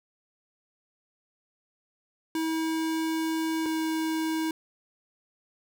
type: tone pair in turn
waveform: square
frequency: 321.5 / 319.3 Hz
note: E4 / D#4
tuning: -43 / +45 cents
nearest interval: unison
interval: 12 cents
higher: first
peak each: -27 dBFS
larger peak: neither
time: 2.35-3.66 / 3.66-4.51 s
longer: first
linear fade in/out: 2 ms
effects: none